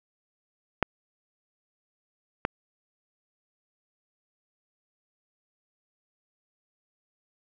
clicks, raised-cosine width 0.5 ms, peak -6 / -9 dBFS, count 2, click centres 0.827 / 2.451 s, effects none

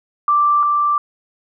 sine tone pair in turn, 1174.7 / 1174.7 Hz, D6 / D6, 0 / 0 cents, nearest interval unison, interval 0 cents, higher neither, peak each -11 / -13 dBFS, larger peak first, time 0.28-0.63 / 0.63-0.98 s, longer neither, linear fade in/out 2 ms, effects none

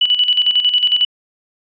sine tone with tremolo, 2960 Hz, F#7, in tune, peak -9 dBFS, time 0.01-1.05 s, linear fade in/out 5 ms, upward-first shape square, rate 11 Hz, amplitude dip 65%, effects resampled to 11025 Hz

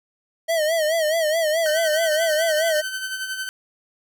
square tone with vibrato, 636 Hz, D#5, 38 cents sharp, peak -19 dBFS, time 0.48-2.82 s, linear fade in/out 20 ms, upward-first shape sine, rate 4.7 Hz, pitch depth 93 cents each way
sawtooth tone with tremolo, 1530 Hz, G6, 42 cents flat, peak -21 dBFS, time 1.66-3.49 s, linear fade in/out 0 ms, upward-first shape sine, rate 11 Hz, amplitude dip 50%
effects none

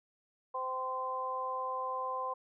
harmonic tone, 258.4 Hz, C4, 21 cents flat, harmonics 2 / 3 / 4, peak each -40 / -42 / -35 dBFS, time 0.54-2.34 s, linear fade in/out 10 ms, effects none

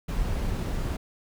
brown noise, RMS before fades -28 dBFS, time 0.08-0.97 s, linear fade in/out 10 ms, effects none

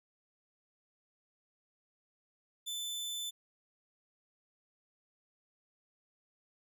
sawtooth tone, 3520 Hz, A7, in tune, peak -34 dBFS, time 2.66-3.31 s, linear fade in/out 20 ms, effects none

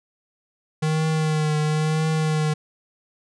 square tone with vibrato, 155.1 Hz, D#3, 5 cents flat, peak -20 dBFS, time 0.82-2.54 s, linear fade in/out 10 ms, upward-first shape triangle, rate 0.99 Hz, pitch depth 36 cents each way, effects resampled to 22050 Hz

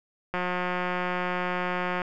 click train, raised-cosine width 0.5 ms, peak -14 dBFS, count 303, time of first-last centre 0.34-2.018 s, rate 180 Hz, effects none

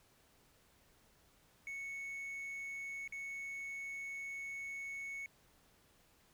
triangle tone with dropouts, 2212 Hz, C#7, 4 cents flat, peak -40 dBFS, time 1.67-5.26 s, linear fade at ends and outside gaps 1 ms, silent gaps 3.077-3.123 s, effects pink hiss -69 dBFS RMS until 6.33 s

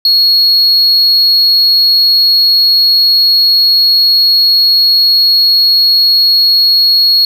triangle tone, 4321 Hz, C#8, 45 cents flat, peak -4 dBFS, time 0.05-7.25 s, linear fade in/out 2 ms, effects none

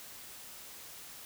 silence, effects white hiss -49 dBFS RMS until 1.25 s

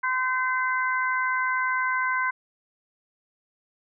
harmonic tone, 513 Hz, C5, 34 cents flat, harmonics 2 / 3 / 4, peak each -26 / -26 / -30 dBFS, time 0.03-2.31 s, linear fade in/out 10 ms, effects none

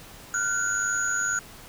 sine tone cluster, 1403 / 1505 / 6780 Hz, F6 / F#6 / G#8, +8 / +29 / +35 cents, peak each -28 dBFS, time 0.34-1.39 s, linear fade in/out 2 ms, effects pink hiss -46 dBFS RMS until 1.68 s

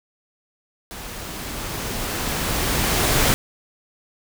pink noise with level ramp, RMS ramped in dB -35 to -17 dBFS, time 0.91-3.34 s, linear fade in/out 0 ms, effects none

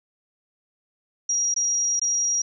sine tone with dropouts, 5710 Hz, F8, 37 cents sharp, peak -20 dBFS, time 1.29-2.42 s, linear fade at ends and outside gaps 5 ms, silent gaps 1.542-1.562 / 1.996-2.015 s, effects none

